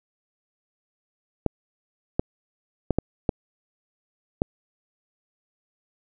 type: clicks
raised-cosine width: 2 ms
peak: -7 dBFS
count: 6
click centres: 1.463 / 2.195 / 2.907 / 2.986 / 3.292 / 4.419 s
effects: none